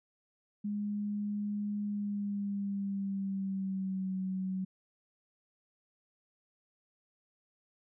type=tone with pitch glide; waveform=sine; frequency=206.4 to 188.18 Hz; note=G#3 to F#3; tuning=-10 to +30 cents; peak=-32 dBFS; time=0.64-4.65 s; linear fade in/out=10 ms; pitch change=-160 cents; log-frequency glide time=1.83-4.15 s; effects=none